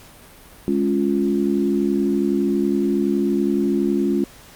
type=chord; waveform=sine; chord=Db major; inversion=second; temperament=equal; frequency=207.7 / 277.2 / 349.2 Hz; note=Ab3 / Db4 / F4; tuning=0 / 0 / 0 cents; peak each=-21 / -21 / -21 dBFS; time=0.68-4.24 s; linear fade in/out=0 ms; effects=pink hiss -45 dBFS RMS until 4.55 s + Opus 48 kbps